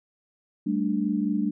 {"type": "chord", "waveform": "sine", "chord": "G suspended second", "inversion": "none", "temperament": "just", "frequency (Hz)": [196, 220.5, 294], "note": ["G3", "A3", "D4"], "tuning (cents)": [0, 4, 2], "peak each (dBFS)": -27, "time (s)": [0.66, 1.51], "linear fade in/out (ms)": 10, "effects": []}